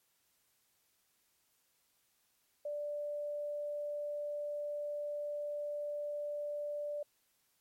sine tone, 587.3 Hz, D5, in tune, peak -36 dBFS, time 2.65-7.03 s, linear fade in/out 5 ms, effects white hiss -75 dBFS RMS until 7.6 s + MP3 64 kbps

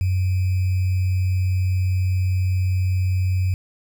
sine tone with sample-and-hold, 92.5 Hz, F#2, in tune, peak -17 dBFS, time 0.01-3.54 s, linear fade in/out 0 ms, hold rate 2450 Hz, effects none

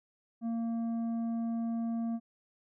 triangle tone with tanh clipping, 230 Hz, A#3, 23 cents flat, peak -32 dBFS, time 0.41-2.2 s, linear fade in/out 50 ms, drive 11 dB, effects none

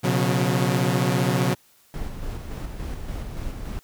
sawtooth chord, B suspended second, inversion none, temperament equal with one note detuned, 123.47 / 138.59 / 180.67 Hz, B2 / C#3 / F#3, 0 / 0 / -41 cents, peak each -20 dBFS, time 0.03-1.55 s, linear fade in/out 20 ms
brown noise with tremolo, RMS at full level -30 dBFS, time 1.94-3.79 s, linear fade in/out 0 ms, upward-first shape square, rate 3.5 Hz, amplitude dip 35%
effects white hiss -58 dBFS RMS until 3.83 s

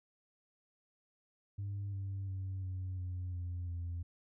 sine tone with pitch steps, 100 / 97.55 / 95.15 / 92.82 / 90.54 / 88.32 / 86.15 Hz, G2 / G2 / F#2 / F#2 / F#2 / F2 / F2, +35 / -8 / +49 / +6 / -37 / +20 / -23 cents, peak -35 dBFS, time 1.58-4.03 s, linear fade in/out 10 ms, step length 350 ms, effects tanh soft clip ceiling -35 dBFS

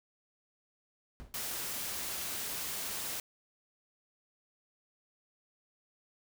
brown noise with exponential decay, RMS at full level -42 dBFS, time 1.2-1.45 s, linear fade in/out 0 ms, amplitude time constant 53 ms
white noise, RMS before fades -38 dBFS, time 1.34-3.2 s, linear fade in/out 2 ms
effects none

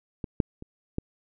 clicks, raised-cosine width 3 ms, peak -19 / -8 / -27 / -15 dBFS, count 4, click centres 0.242 / 0.402 / 0.624 / 0.984 s, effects none

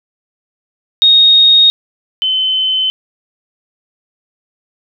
sine tone pair in turn, 3729 / 3055 Hz, A#7 / G7, 0 / -45 cents, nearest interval minor third, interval 345 cents, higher first, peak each -4 / -11 dBFS, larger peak first, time 1.02-1.7 / 2.22-2.9 s, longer neither, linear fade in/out 0 ms, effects none

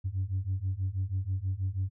sine beating tone pair, 91.9 / 98.1 Hz, F#2 / G2, -11 / +2 cents, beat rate 6.2 Hz, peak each -31 / -30 dBFS, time 0.04-1.9 s, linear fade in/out 20 ms, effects tanh soft clip ceiling -24 dBFS

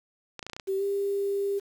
clicks, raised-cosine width 0.2 ms, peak -20 dBFS, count 7, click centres 0.393 / 0.428 / 0.466 / 0.498 / 0.533 / 0.565 / 0.598 s
sine tone with pitch glide, 385.9 to 399 Hz, G4 to G4, -27 to +31 cents, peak -25 dBFS, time 0.67-1.6 s, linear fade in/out 20 ms, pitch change +58 cents, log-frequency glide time 0.77-0.83 s
effects 8-bit

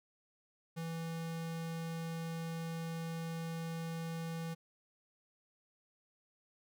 square tone, 164.81 Hz, E3, in tune, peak -39 dBFS, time 0.76-4.55 s, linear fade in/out 20 ms, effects none

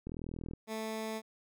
click train, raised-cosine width 3 ms, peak -28 dBFS, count 20, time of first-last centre 0.07-0.536 s, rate 40.8 Hz
15% pulse tone, 220 Hz, A3, in tune, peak -30 dBFS, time 0.67-1.22 s, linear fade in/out 50 ms
effects none

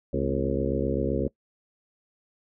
harmonic tone with a mistuned harmonic, 67.8 Hz, C#2, 38 cents flat, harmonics 1 / 2 / 3 / 4 / 5 / 6 / 7 / 8, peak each -32 / -32 / -32 / -32 / -32 / -32 / -32 / -32 dBFS, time 0.13-1.28 s, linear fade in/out 5 ms, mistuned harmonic 3, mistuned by +110 cents, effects noise-tail reverb RT60 0.1 s tail -22 dB re dry

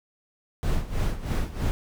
brown noise with tremolo, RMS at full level -23 dBFS, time 0.63-1.71 s, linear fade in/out 0 ms, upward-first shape sine, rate 3.1 Hz, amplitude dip 80%, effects none

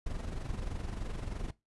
brown noise with amplitude modulation, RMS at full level -35 dBFS, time 0.06-1.51 s, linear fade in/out 5 ms, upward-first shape sine, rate 23.2 Hz, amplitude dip 60%, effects noise-tail reverb RT60 0.2 s tail -19 dB re dry + resampled to 24000 Hz

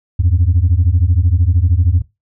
sine beating tone pair, 81.1 / 94.1 Hz, E2 / F#2, -28 / +30 cents, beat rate 13 Hz, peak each -11 dBFS, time 0.19-2.02 s, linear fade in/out 10 ms, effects noise-tail reverb RT60 0.2 s tail -18 dB re dry + tanh soft clip ceiling -5 dBFS

